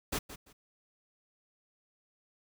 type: noise with echo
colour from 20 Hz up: pink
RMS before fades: -33 dBFS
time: 0.12-0.19 s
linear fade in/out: 10 ms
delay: 170 ms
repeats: 2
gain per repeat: -13 dB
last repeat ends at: 0.53 s
effects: none